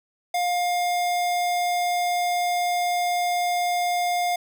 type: tone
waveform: square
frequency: 708 Hz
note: F5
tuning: 23 cents sharp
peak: -22 dBFS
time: 0.34-4.36 s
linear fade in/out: 5 ms
effects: none